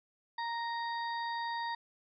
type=harmonic tone; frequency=932.3 Hz; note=A#5; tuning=in tune; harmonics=1 / 2 / 4 / 5; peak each=-35 / -41 / -47 / -49 dBFS; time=0.38-1.75 s; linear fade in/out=5 ms; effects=none